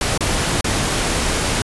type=noise with dropouts; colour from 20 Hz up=pink; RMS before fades=-19 dBFS; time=0.01-1.62 s; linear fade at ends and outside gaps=2 ms; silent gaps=0.177-0.207 / 0.61-0.643 s; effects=resampled to 24000 Hz